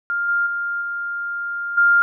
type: tone with level steps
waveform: sine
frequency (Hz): 1401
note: F6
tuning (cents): +5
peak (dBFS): -19 / -16 / -21 / -23 / -11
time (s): 0.1-2.02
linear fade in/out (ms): 0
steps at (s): 0.28 / 0.46 / 0.81 / 1.77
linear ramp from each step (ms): 10
effects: none